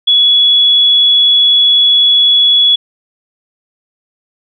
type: tone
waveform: sine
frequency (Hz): 3384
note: G#7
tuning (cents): +32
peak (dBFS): -5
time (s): 0.07-2.76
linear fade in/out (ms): 10
effects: none